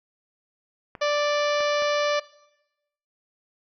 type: clicks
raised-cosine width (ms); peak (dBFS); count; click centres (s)
0.5; -23; 3; 0.952 / 1.606 / 1.822
type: harmonic tone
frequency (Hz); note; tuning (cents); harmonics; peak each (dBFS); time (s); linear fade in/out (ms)
587.3; D5; 0; 1 / 2 / 3 / 4 / 5 / 6 / 7 / 8 / 9 / 10; -22 / -28 / -32 / -34 / -36 / -38 / -39 / -40 / -41 / -42; 1.01-2.2; 10
effects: noise-tail reverb RT60 0.9 s tail -19 dB re dry